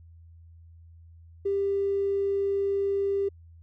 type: tone with tanh clipping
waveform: triangle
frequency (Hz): 396.5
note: G4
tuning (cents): +20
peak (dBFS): -23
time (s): 1.45-3.29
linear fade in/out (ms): 10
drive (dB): 2
effects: added 83 Hz sine -48 dBFS peak until 3.62 s